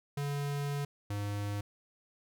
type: tone pair in turn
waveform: square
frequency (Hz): 142.9 / 102.31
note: D3 / G#2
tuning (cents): -47 / -25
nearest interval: tritone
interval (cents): 578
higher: first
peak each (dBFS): -33 / -34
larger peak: first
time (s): 0.17-0.85 / 1.1-1.61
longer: first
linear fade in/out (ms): 5
effects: none